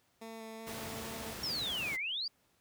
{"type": "tone with vibrato", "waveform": "15% pulse", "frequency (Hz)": 223.8, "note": "A3", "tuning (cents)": 30, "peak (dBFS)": -38, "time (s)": [0.21, 1.34], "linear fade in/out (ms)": 10, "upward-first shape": "square", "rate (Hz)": 2.6, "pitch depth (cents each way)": 9}
{"type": "noise", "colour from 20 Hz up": "pink", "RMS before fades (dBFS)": -43, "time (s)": [0.66, 1.97], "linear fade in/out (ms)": 20}
{"type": "exponential two-way sweep", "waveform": "sine", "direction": "down then up", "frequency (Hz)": [5588, 2012, 4896], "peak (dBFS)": -34, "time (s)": [1.43, 2.28], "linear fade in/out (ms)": 5, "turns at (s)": 1.97}
{"effects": ["pink hiss -72 dBFS RMS until 2.6 s", "high-pass 80 Hz 12 dB/octave"]}